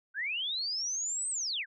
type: linear two-way sweep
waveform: sine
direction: up then down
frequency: 1478 to 8372 to 1478 Hz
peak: -31 dBFS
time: 0.14-1.66 s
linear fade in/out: 50 ms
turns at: 1.3 s
effects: none